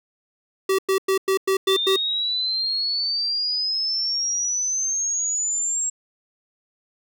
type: tone bursts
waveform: square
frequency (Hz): 384.4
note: G4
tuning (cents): -34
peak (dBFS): -18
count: 7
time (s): 0.69-1.962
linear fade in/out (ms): 5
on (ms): 96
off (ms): 100
type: exponential sweep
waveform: sine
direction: up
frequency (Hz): 3520 to 7600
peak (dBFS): -21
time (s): 1.67-5.9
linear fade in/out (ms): 10
effects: none